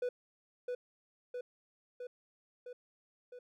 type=tone with echo; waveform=triangle; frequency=494 Hz; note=B4; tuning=in tune; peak=-30 dBFS; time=0.02-0.09 s; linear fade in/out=5 ms; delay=660 ms; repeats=5; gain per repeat=-3 dB; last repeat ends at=3.39 s; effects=none